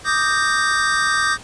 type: chord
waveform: square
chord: Eb major seventh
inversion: third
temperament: equal with one note detuned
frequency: 1174.7 / 1244.5 / 1568 / 1852.8 Hz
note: D6 / Eb6 / G6 / Bb6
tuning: 0 / 0 / 0 / -11 cents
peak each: -24 / -24 / -20 / -24 dBFS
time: 0.04-1.38 s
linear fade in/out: 50 ms
effects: pink hiss -40 dBFS RMS until 1.43 s + resampled to 22050 Hz